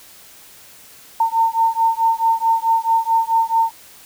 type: beating tone pair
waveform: sine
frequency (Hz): 905 / 909.6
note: A5 / A#5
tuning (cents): +48 / -43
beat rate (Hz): 4.6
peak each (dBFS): -17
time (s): 1.2-3.71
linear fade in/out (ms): 5
effects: white hiss -44 dBFS RMS until 4.05 s